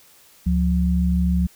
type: tone pair together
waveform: sine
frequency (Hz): 71.4 / 178.57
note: D2 / F3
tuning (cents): -48 / +39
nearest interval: octave + major third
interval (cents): 1587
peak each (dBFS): -19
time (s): 0.46-1.47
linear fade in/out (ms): 10
effects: white hiss -52 dBFS RMS until 1.55 s